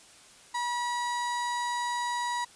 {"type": "tone", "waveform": "35% pulse", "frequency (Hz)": 966, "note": "B5", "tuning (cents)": -39, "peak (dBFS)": -27, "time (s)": [0.54, 2.45], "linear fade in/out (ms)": 10, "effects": ["white hiss -54 dBFS RMS until 2.55 s", "resampled to 22050 Hz"]}